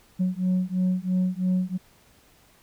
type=beating tone pair; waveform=sine; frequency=182.3 / 185.3 Hz; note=F#3 / F#3; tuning=-25 / +3 cents; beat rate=3 Hz; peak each=-23 dBFS; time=0.19-1.78 s; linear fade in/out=20 ms; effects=tanh soft clip ceiling -18 dBFS + pink hiss -58 dBFS RMS until 2.62 s